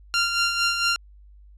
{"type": "tone with tremolo", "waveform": "15% pulse", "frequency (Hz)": 1388, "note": "F6", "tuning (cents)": -11, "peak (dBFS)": -12, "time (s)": [0.14, 0.96], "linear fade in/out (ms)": 0, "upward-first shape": "sine", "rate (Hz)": 4.4, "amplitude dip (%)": 50, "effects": ["added 50 Hz sine -46 dBFS peak until 1.57 s", "resampled to 24000 Hz"]}